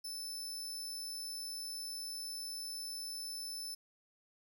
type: tone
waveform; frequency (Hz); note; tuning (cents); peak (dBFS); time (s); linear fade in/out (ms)
sawtooth; 5274; E8; 0; -38; 0.04-3.75; 10
effects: none